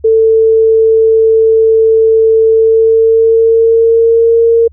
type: tone with pitch glide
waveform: sine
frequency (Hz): 445.5 to 460.4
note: A4 to A#4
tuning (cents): +22 to -22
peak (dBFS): -4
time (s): 0.04-4.68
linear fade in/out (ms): 10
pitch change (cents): +56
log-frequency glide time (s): 2.48-4.42
effects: added 73 Hz sine -35 dBFS peak until 4.72 s